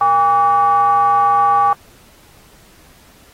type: ring-modulated tone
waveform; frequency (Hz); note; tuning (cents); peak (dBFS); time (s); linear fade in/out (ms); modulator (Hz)
triangle; 171.5; F3; -31; -5; 0.01-1.73; 2; 978
effects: pink hiss -48 dBFS RMS until 3.33 s + AAC 48 kbps